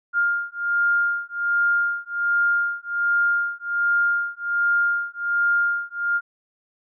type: beating tone pair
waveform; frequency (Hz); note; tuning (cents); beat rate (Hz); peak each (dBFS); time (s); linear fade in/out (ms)
sine; 1405 / 1406.3; F6 / F6; +10 / +12; 1.3; -22; 0.13-6.21; 50
effects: none